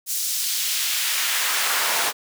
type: noise with high-pass filter sweep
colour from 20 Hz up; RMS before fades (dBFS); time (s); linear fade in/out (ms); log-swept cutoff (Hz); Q
pink; -23; 0.06-2.13; 50; 6600 to 720; 0.92
effects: none